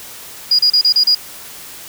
sine tone bursts, 4883 Hz, D#8, 33 cents flat, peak -8 dBFS, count 6, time 0.51-1.149 s, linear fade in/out 5 ms, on 79 ms, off 33 ms, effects white hiss -34 dBFS RMS until 1.88 s

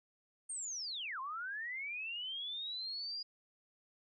sine linear two-way sweep, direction down then up, 8870 to 1016 to 4884 Hz, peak -39 dBFS, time 0.49-3.23 s, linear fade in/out 10 ms, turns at 1.2 s, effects none

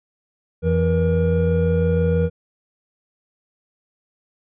triangle tone cluster, 86.8 / 167.5 / 476.3 Hz, F2 / E3 / A#4, -10 / +28 / +37 cents, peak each -18 dBFS, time 0.62-2.3 s, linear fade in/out 50 ms, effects resampled to 8000 Hz

